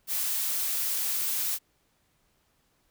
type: noise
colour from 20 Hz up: blue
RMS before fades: -29 dBFS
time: 0.07-1.59 s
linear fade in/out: 50 ms
effects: pink hiss -70 dBFS RMS until 2.9 s